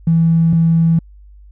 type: tone pair in turn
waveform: triangle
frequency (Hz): 164.81 / 164.81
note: E3 / E3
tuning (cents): 0 / 0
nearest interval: unison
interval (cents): 0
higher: neither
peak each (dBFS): -5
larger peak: neither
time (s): 0.07-0.53 / 0.53-0.99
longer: neither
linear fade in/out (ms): 5
effects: tanh soft clip ceiling -7 dBFS + added 50 Hz sine -38 dBFS peak until 1.51 s